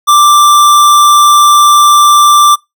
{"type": "tone", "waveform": "square", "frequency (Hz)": 1178, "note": "D6", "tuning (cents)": 5, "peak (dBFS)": -3, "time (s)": [0.07, 2.56], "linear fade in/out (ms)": 20, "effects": ["noise-tail reverb RT60 0.2 s tail -25 dB re dry"]}